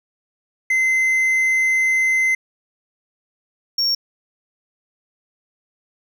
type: tone pair in turn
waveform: triangle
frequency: 2062 / 5520 Hz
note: C7 / F8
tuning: -26 / -21 cents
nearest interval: octave + perfect fourth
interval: 1705 cents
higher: second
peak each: -13 / -15 dBFS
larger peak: first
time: 0.7-2.35 / 3.78-3.95 s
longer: first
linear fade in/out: 5 ms
effects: none